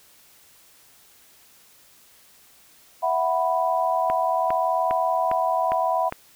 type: chord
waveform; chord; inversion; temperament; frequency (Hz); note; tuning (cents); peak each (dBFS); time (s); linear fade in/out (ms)
sine; E suspended second; none; equal; 659.3 / 740 / 987.8; E5 / F#5 / B5; 0 / 0 / 0; -24; 3.02-6.1; 20
type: click train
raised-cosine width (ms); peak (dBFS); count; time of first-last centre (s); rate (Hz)
0.5; -14; 6; 4.1-6.124; 2.47
effects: white hiss -54 dBFS RMS until 6.35 s